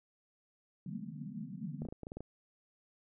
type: band-pass noise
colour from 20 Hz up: pink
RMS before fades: -43 dBFS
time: 0.86-1.87 s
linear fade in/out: 2 ms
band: 140 to 250 Hz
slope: 96 dB/octave
type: clicks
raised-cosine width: 2 ms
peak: -30 dBFS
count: 9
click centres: 1.82 / 1.852 / 1.887 / 1.925 / 2.033 / 2.069 / 2.119 / 2.17 / 2.206 s
effects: none